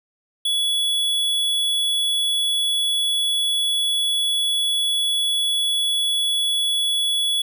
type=tone; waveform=square; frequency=3390 Hz; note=G#7; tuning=35 cents sharp; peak=-19 dBFS; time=0.45-7.42 s; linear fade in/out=5 ms; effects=none